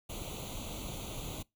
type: noise with comb filter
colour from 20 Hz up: pink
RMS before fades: -41 dBFS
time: 0.09-1.43 s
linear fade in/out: 10 ms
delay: 0.29 ms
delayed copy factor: +0.9
effects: noise-tail reverb RT60 0.2 s tail -24 dB re dry